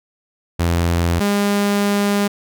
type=tone pair in turn; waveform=sawtooth; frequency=85.3 / 202.9 Hz; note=F2 / G#3; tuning=-40 / -40 cents; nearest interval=octave + minor third; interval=1500 cents; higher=second; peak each=-11 dBFS; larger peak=neither; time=0.59-1.2 / 1.2-2.28 s; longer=second; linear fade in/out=10 ms; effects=none

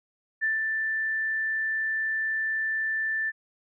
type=tone with ADSR envelope; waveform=sine; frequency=1768 Hz; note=A6; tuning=8 cents sharp; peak=-22 dBFS; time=0.41-3.32 s; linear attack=27 ms; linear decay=160 ms; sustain=-3 dB; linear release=34 ms; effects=none

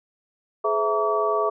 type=tone cluster; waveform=sine; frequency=423.2 / 513 / 660 / 927 / 1144 Hz; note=G#4 / C5 / E5 / A#5 / D6; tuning=+33 / -34 / +2 / -10 / -46 cents; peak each=-24 / -32 / -25 / -31 / -24 dBFS; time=0.64-1.5 s; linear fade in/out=10 ms; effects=none

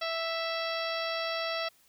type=harmonic tone with a mistuned harmonic; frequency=659.3 Hz; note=E5; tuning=in tune; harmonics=1 / 2 / 3 / 4 / 5 / 6 / 7 / 8; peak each=-34 / -37 / -39 / -40 / -41 / -42 / -42 / -43 dBFS; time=0.01-1.69 s; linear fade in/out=10 ms; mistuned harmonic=8; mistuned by=+49 cents; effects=white hiss -64 dBFS RMS until 1.88 s

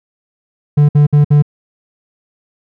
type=tone bursts; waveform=triangle; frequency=146.83 Hz; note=D3; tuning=in tune; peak=-3 dBFS; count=4; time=0.77-1.424 s; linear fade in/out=10 ms; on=120 ms; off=58 ms; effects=none

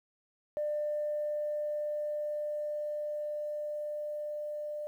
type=tone with level ramp; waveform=sine; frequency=597 Hz; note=D5; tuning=28 cents sharp; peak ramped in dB=-29 to -35 dBFS; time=0.57-4.87 s; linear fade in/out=0 ms; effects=tanh soft clip ceiling -25 dBFS + 11-bit

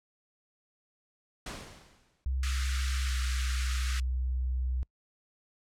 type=noise with exponential decay; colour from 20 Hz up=pink; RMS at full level=-37 dBFS; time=1.46-2.25 s; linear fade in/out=5 ms; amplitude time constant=170 ms
type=tone with pitch glide; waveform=sine; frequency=65.41 to 63.29 Hz; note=C2 to B1; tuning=0 to +43 cents; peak=-28 dBFS; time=2.26-4.83 s; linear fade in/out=0 ms; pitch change=-57 cents; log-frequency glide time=3.05-3.17 s
type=high-pass noise; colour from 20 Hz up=pink; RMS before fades=-38 dBFS; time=2.43-4 s; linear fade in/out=2 ms; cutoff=1200 Hz; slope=96 dB/octave
effects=noise-tail reverb RT60 0.1 s tail -25 dB re dry + low-pass 8000 Hz 12 dB/octave

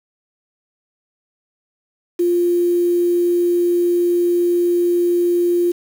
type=tone with quantisation; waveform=sine; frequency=349.2 Hz; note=F4; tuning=in tune; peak=-13 dBFS; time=2.19-5.72 s; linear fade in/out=10 ms; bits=6; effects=none

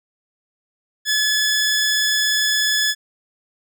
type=tone; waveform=15% pulse; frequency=1713 Hz; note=A6; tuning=47 cents flat; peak=-10 dBFS; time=1.05-2.95 s; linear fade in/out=50 ms; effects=none

